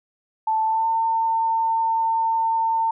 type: tone with pitch glide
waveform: sine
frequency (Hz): 880 to 902.7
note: A5 to A5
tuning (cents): 0 to +44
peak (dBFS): -18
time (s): 0.47-2.91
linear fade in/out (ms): 5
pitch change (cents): +44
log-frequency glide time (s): 0.64-0.9
effects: none